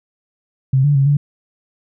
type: tone with pitch steps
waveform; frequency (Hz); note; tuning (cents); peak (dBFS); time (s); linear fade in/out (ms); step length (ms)
sine; 132.7 / 145.2 / 137 / 144.3; C3 / D3 / C#3 / D3; +25 / -19 / -20 / -30; -10; 0.73-1.17; 5; 110
effects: none